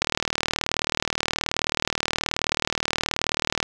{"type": "click train", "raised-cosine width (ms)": 0.2, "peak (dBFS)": -4, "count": 141, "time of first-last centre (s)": [0.02, 3.628], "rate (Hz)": 38.8, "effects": []}